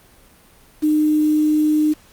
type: tone with quantisation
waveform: sine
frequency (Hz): 304.8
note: D#4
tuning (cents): -36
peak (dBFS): -13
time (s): 0.82-1.94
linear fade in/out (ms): 20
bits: 6
effects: pink hiss -50 dBFS RMS until 2.12 s + Opus 32 kbps